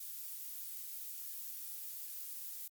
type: noise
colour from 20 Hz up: violet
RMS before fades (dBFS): -45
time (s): 0-2.68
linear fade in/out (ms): 5
effects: Opus 48 kbps